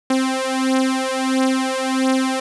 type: beating tone pair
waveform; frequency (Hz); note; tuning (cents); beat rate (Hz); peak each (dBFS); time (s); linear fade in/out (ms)
sawtooth; 261.6 / 263.1; C4 / C4; 0 / +10; 1.5; -16; 0.1-2.4; 5
effects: resampled to 24000 Hz + 7-bit